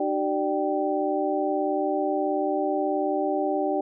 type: tone cluster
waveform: sine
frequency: 301.7 / 380.2 / 592 / 779 Hz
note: D4 / F#4 / D5 / G5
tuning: +47 / +47 / +14 / -11 cents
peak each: -28 dBFS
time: 0-3.81 s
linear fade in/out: 5 ms
effects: none